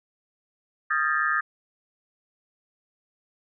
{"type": "tone cluster", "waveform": "sine", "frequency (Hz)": [1240, 1359, 1600, 1747, 1853], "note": ["D#6", "F6", "G6", "A6", "A#6"], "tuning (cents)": [-6, -48, 35, -13, -11], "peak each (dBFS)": [-26, -31, -27, -27, -33], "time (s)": [0.9, 1.41], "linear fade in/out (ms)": 10, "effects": []}